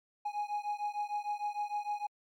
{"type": "beating tone pair", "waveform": "triangle", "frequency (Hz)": [827, 833.6], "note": ["G#5", "G#5"], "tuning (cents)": [-8, 6], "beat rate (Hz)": 6.6, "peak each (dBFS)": [-34, -35], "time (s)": [0.25, 2.07], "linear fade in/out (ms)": 10, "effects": ["MP3 64 kbps"]}